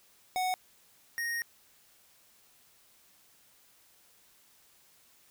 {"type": "tone pair in turn", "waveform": "square", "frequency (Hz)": [740, 1864.7], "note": ["F#5", "A#6"], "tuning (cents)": [0, 0], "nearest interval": "octave + major third", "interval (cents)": 1600, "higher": "second", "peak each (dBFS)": [-29, -32], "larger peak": "first", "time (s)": [[0.36, 0.54], [1.18, 1.42]], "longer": "second", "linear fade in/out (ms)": 0, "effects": ["white hiss -63 dBFS RMS until 5.3 s"]}